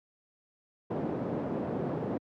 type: band-pass noise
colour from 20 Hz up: pink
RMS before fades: -33 dBFS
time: 0.9-2.18 s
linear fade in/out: 10 ms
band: 170 to 520 Hz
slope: 12 dB/octave
effects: high-pass 100 Hz 12 dB/octave